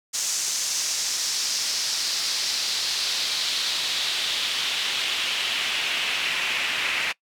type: noise with band-pass filter sweep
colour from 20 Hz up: pink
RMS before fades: -26 dBFS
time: 0.13-7.13 s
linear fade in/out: 20 ms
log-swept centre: 6500 to 2400 Hz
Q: 2.3
effects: noise-tail reverb RT60 0.1 s tail -23 dB re dry